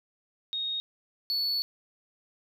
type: tone pair in turn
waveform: sine / triangle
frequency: 3729 / 4432 Hz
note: A#7 / C#8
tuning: 0 / -1 cents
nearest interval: minor third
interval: 299 cents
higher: second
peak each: -29 / -25 dBFS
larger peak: second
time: 0.53-0.8 / 1.3-1.62 s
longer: second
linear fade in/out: 0 ms
effects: none